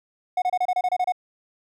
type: tone bursts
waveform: triangle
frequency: 730 Hz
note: F#5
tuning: 24 cents flat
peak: -17 dBFS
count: 10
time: 0.37-1.122 s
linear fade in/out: 5 ms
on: 50 ms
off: 28 ms
effects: none